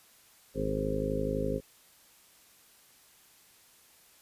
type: harmonic tone with a mistuned harmonic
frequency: 51.91 Hz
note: G#1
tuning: in tune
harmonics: 1 / 2 / 3 / 4 / 5 / 6 / 7 / 8 / 9 / 10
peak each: -37 / -41 / -37 / -40 / -36 / -45 / -43 / -35 / -40 / -35 dBFS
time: 0.54-1.61 s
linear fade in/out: 50 ms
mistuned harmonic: 10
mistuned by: +29 cents
effects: white hiss -60 dBFS RMS until 4.21 s + resampled to 32000 Hz